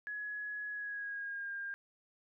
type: tone with pitch glide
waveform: sine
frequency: 1684 to 1606.1 Hz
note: G#6 to G6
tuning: +24 to +42 cents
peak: -38 dBFS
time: 0.07-1.74 s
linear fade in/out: 0 ms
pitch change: -82 cents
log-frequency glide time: 0.69-1.53 s
effects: none